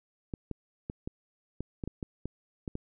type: clicks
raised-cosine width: 3 ms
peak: -22 dBFS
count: 11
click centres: 0.338 / 0.513 / 0.899 / 1.075 / 1.606 / 1.838 / 1.876 / 2.028 / 2.256 / 2.678 / 2.754 s
effects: none